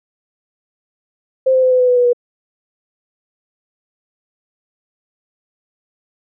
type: tone with pitch steps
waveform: sine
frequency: 523.3 / 517.6 / 511.9 / 506.4 / 500.8 / 495.4 / 490 / 484.6 Hz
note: C5 / C5 / C5 / B4 / B4 / B4 / B4 / B4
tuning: 0 / -19 / -38 / +43 / +24 / +5 / -14 / -33 cents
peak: -9 dBFS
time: 1.46-2.132 s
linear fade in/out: 10 ms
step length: 84 ms
effects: none